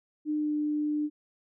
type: tone with pitch glide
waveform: sine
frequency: 302.2 to 299.1 Hz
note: D4 to D4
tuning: +50 to +32 cents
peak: -26 dBFS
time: 0.25-1.1 s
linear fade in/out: 50 ms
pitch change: -18 cents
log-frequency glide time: 0.36-0.56 s
effects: none